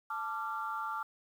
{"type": "chord", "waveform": "sine", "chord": "D minor", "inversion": "second", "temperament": "equal with one note detuned", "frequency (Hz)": [880, 1174.7, 1377.7], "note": ["A5", "D6", "F6"], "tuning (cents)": [0, 0, -24], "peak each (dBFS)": [-39, -38, -38], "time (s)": [0.1, 1.03], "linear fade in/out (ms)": 5, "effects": ["tanh soft clip ceiling -25 dBFS", "10-bit"]}